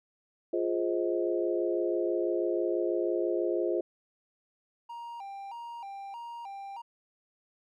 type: chord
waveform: sine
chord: F minor seventh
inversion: none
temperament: equal with one note detuned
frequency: 349.2 / 415.3 / 523.3 / 631.7 Hz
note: F4 / Ab4 / C5 / Eb5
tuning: 0 / 0 / 0 / +26 cents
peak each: -29 / -33 / -34 / -35 dBFS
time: 0.53-3.81 s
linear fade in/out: 5 ms
type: tone with vibrato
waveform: triangle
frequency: 862 Hz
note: A5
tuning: 36 cents flat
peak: -37 dBFS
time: 4.89-6.82 s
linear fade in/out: 10 ms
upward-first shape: square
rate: 1.6 Hz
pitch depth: 150 cents each way
effects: none